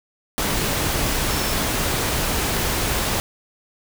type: tone in noise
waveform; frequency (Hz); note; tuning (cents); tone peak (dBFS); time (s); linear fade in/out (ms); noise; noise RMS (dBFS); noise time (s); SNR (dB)
sine; 5360; E8; +28; -33; 1.3-1.54; 0; pink; -22; 0.38-3.2; -14
effects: none